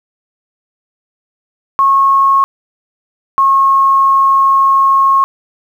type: tone pair in turn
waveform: sine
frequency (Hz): 1092 / 1086.7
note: C#6 / C#6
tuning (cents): -26 / -35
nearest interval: unison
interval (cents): 9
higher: first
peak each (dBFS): -6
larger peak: neither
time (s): 1.79-2.44 / 3.38-5.24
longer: second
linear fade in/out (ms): 0
effects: 7-bit